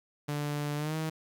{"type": "tone with pitch glide", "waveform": "sawtooth", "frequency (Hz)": [146.83, 158.28], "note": ["D3", "D#3"], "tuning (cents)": [0, 30], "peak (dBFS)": -27, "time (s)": [0.28, 1.1], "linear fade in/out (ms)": 10, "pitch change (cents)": 130, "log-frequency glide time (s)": [0.76, 0.96], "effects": ["11-bit"]}